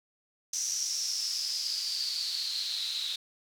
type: noise with band-pass filter sweep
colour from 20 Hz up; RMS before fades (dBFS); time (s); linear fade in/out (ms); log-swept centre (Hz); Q
white; -33; 0.53-3.16; 5; 6000 to 3800; 9.6
effects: none